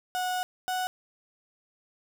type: tone pair in turn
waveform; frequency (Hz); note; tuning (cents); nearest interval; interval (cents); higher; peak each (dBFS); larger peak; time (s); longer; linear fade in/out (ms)
35% pulse; 733 / 739; F#5 / F#5; -16 / -2; unison; 14; second; -26; neither; 0.15-0.43 / 0.68-0.87; first; 0
effects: none